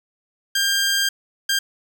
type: tone bursts at uneven times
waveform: 15% pulse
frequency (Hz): 1597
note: G6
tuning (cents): +32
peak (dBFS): -11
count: 2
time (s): 0.55-1.09 / 1.49-1.59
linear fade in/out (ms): 5
effects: none